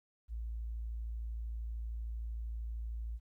sine tone, 56.5 Hz, A1, 47 cents sharp, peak -37 dBFS, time 0.28-3.2 s, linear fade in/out 50 ms, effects 13-bit

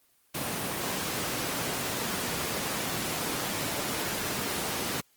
pink high-pass noise, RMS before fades -32 dBFS, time 0.34-5.01 s, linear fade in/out 10 ms, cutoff 140 Hz, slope 12 dB/octave, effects white hiss -66 dBFS RMS until 5.16 s + Opus 24 kbps

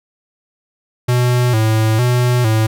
square tone with vibrato, 116.54 Hz, A#2, in tune, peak -12 dBFS, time 1.08-2.67 s, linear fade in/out 10 ms, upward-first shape square, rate 1.1 Hz, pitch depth 100 cents each way, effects none

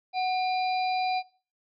harmonic tone with a mistuned harmonic, 800 Hz, G5, 35 cents sharp, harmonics 1 / 3 / 5 / 6, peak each -25 / -35 / -39 / -41 dBFS, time 0.13-1.23 s, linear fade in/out 50 ms, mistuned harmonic 1, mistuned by -130 cents, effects noise-tail reverb RT60 0.4 s tail -20 dB re dry

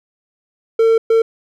triangle tone bursts at uneven times, 452.1 Hz, A4, 47 cents sharp, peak -7 dBFS, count 2, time 0.79-0.98 / 1.1-1.22 s, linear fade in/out 5 ms, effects none

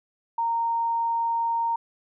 sine tone, 925 Hz, A#5, 14 cents flat, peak -22 dBFS, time 0.38-1.76 s, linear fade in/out 5 ms, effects none

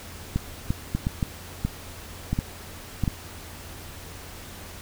clicks, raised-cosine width 5 ms, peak -11 dBFS, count 10, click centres 0.36 / 0.705 / 0.95 / 1.069 / 1.228 / 1.65 / 2.33 / 2.389 / 3.037 / 3.078 s, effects added 87 Hz sine -45 dBFS peak until 4.81 s + pink hiss -42 dBFS RMS until 4.81 s

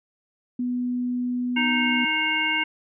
sine tone, 246.9 Hz, B3, in tune, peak -23 dBFS, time 0.59-2.05 s, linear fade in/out 5 ms
harmonic tone, 311.1 Hz, D#4, in tune, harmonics 1 / 3 / 5 / 7 / 9, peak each -33 / -30 / -29 / -24 / -26 dBFS, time 1.56-2.64 s, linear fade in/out 10 ms
effects none

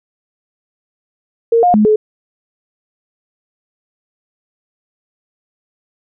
sine tone with pitch steps, 461.8 / 712 / 212.3 / 428.6 Hz, A#4 / F5 / G#3 / A4, -16 / +33 / +38 / -45 cents, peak -7 dBFS, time 1.52-1.96 s, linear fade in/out 5 ms, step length 110 ms, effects none

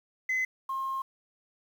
sine tone pair in turn, 2036 / 1068.3 Hz, C7 / C6, -48 / +36 cents, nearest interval major seventh, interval 1116 cents, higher first, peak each -24 / -29 dBFS, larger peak first, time 0.29-0.45 / 0.69-1.02 s, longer second, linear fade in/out 5 ms, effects tanh soft clip ceiling -24 dBFS + 9-bit

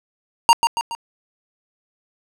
square tone with echo, 932.3 Hz, A#5, in tune, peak -8 dBFS, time 0.49-0.53 s, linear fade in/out 0 ms, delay 140 ms, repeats 3, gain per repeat -6 dB, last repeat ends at 0.95 s, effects low-pass 11000 Hz 12 dB/octave

